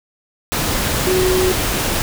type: tone in noise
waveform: sine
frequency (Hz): 370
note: F#4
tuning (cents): 0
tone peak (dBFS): -14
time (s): 1.07-1.52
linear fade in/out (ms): 0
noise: pink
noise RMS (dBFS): -19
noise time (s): 0.52-2.02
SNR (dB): +2
effects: none